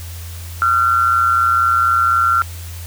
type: tone with amplitude modulation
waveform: sine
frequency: 1368 Hz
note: F6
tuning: 36 cents flat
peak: -8 dBFS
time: 0.62-2.42 s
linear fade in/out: 0 ms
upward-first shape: sine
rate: 120 Hz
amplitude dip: 70%
effects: added 85 Hz sine -28 dBFS peak until 2.86 s + white hiss -37 dBFS RMS until 2.86 s